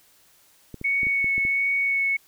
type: clicks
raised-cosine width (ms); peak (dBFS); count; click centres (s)
3; -23; 7; 0.743 / 0.814 / 1.032 / 1.069 / 1.244 / 1.38 / 1.451
type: tone with vibrato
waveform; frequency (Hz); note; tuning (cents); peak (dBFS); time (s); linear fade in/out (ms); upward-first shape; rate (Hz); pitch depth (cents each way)
sine; 2217; C#7; 0; -20; 0.84-2.17; 10; sine; 1.4; 10
effects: white hiss -58 dBFS RMS until 2.27 s